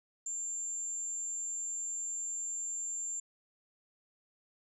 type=tone; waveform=sine; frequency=7290 Hz; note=A#8; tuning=40 cents flat; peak=-35 dBFS; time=0.26-3.2 s; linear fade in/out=5 ms; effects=none